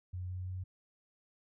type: tone with pitch steps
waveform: sine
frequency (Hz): 90.8 / 91.59 / 92.39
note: F#2 / F#2 / F#2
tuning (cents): -32 / -17 / -2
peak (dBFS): -37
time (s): 0.13-0.64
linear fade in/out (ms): 10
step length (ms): 170
effects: none